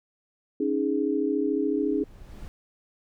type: chord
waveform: sine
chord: C# suspended second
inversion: none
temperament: equal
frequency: 277.2 / 311.1 / 415.3 Hz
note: C#4 / D#4 / G#4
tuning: 0 / 0 / 0 cents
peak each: -27 dBFS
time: 0.6-2.04 s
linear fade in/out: 5 ms
type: noise with exponential growth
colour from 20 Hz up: brown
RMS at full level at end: -38 dBFS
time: 1-2.48 s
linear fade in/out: 0 ms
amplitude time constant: 320 ms
effects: none